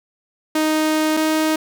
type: tone pair in turn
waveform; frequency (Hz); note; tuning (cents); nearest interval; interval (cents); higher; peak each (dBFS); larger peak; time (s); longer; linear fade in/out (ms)
sawtooth; 311.1 / 313.3; D#4 / D#4; 0 / +12; unison; 12; second; -12; neither; 0.55-1.17 / 1.17-1.56; first; 5
effects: none